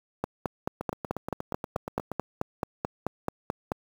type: two click trains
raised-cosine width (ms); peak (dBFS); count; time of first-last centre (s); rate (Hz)
1; -18 / -13; 12 / 17; 0.81-2.116 / 0.24-3.718; 8.42 / 4.6
effects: high-pass 80 Hz 12 dB/octave + 7-bit